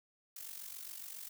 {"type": "noise with amplitude modulation", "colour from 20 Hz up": "blue", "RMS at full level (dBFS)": -44, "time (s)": [0.36, 1.29], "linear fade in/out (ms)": 5, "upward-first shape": "sine", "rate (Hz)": 47.3, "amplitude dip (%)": 70, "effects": []}